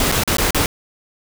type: noise with dropouts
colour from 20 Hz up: pink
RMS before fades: -17 dBFS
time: 0-0.66 s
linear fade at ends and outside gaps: 1 ms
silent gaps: 0.116-0.122 / 0.236-0.276 / 0.369-0.383 / 0.507-0.546 s
effects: none